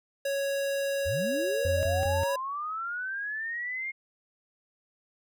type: tone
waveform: square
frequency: 554.4 Hz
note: C#5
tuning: in tune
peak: -28 dBFS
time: 0.25-2.36 s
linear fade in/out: 5 ms
type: linear sweep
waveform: sine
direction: up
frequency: 63.8 to 2148 Hz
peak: -31 dBFS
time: 1.05-3.92 s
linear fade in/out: 20 ms
type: tone bursts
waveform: triangle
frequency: 87.5 Hz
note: F2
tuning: 4 cents sharp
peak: -26 dBFS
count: 3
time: 1.65-2.234 s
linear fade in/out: 0 ms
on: 180 ms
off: 22 ms
effects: none